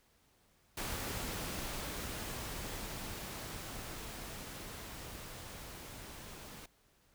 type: noise with level ramp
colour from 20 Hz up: pink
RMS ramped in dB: -39 to -50 dBFS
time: 0.77-6.66 s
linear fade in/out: 5 ms
effects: pink hiss -70 dBFS RMS until 7.14 s